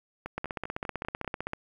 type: two click trains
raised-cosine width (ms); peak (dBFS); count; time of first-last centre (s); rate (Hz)
0.5; -17 / -21; 19 / 6; 0.38-1.534 / 0.26-1.246; 15.6 / 5.07
effects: 9-bit